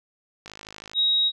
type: click train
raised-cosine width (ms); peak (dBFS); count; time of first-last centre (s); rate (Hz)
0.2; -22; 26; 0.46-0.934; 52.7
type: tone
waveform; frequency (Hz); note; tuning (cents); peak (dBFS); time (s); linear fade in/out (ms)
sine; 3800; A#7; +33; -18; 0.94-1.32; 50
effects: none